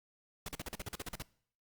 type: noise bursts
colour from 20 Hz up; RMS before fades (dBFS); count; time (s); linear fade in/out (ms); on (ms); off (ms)
pink; -41; 12; 0.46-1.222; 2; 25; 42
effects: noise-tail reverb RT60 0.6 s tail -22 dB re dry + Opus 48 kbps